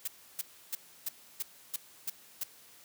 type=noise bursts; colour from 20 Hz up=blue; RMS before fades=-34 dBFS; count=8; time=0.05-2.436 s; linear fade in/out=5 ms; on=27 ms; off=310 ms; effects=white hiss -57 dBFS RMS until 2.84 s + high-pass 80 Hz 12 dB/octave